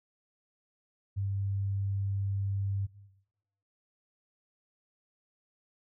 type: tone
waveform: sine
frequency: 98.7 Hz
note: G2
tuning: 12 cents sharp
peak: -29 dBFS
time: 1.16-2.87 s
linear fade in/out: 20 ms
effects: noise-tail reverb RT60 0.9 s tail -18 dB re dry